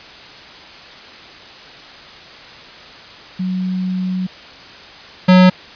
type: tone pair in turn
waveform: sine / square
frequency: 185 / 183.72 Hz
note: F#3 / F#3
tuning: 0 / -12 cents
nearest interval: unison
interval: 12 cents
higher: first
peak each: -17 / -6 dBFS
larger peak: second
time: 3.39-4.27 / 5.28-5.5 s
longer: first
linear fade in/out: 10 ms
effects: white hiss -37 dBFS RMS until 5.75 s + resampled to 11025 Hz